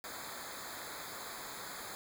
pink noise with comb filter, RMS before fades -45 dBFS, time 0.04-1.95 s, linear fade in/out 0 ms, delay 0.35 ms, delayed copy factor -0.95, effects none

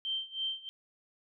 sine tone with tremolo, 3131 Hz, G7, 3 cents flat, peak -30 dBFS, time 0.05-0.69 s, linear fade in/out 0 ms, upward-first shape sine, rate 3.1 Hz, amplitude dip 90%, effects none

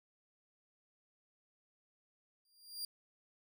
sawtooth tone with exponential growth, 4781 Hz, D8, 30 cents sharp, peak -34 dBFS, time 2.45-2.85 s, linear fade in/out 2 ms, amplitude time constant 85 ms, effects none

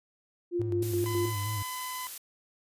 sine tone with tremolo, 349.2 Hz, F4, in tune, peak -26 dBFS, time 0.51-1.33 s, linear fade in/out 50 ms, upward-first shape square, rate 4.7 Hz, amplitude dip 55%
triangle tone with vibrato, 103.83 Hz, G#2, in tune, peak -29 dBFS, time 0.59-1.63 s, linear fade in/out 10 ms, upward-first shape square, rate 4.6 Hz, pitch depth 64 cents each way
blue noise, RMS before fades -39 dBFS, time 0.82-2.18 s, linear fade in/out 5 ms
sawtooth tone, 1010 Hz, B5, 39 cents sharp, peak -32 dBFS, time 1.06-2.07 s, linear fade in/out 0 ms
effects resampled to 32000 Hz

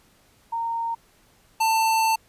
sine / square tone pair in turn, 922 / 891.1 Hz, A#5 / A5, -19 / +22 cents, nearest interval minor second, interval 59 cents, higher first, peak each -24 / -19 dBFS, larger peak second, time 0.52-0.95 / 1.6-2.16 s, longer second, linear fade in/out 10 ms, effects pink hiss -59 dBFS RMS until 2.28 s + resampled to 32000 Hz

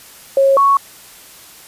sine tone pair in turn, 545 / 1110.3 Hz, C#5 / C#6, -29 / +2 cents, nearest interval octave, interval 1231 cents, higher second, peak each -8 dBFS, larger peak neither, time 0.37-0.57 / 0.57-0.77 s, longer neither, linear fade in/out 2 ms, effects white hiss -40 dBFS RMS until 1.67 s + resampled to 32000 Hz

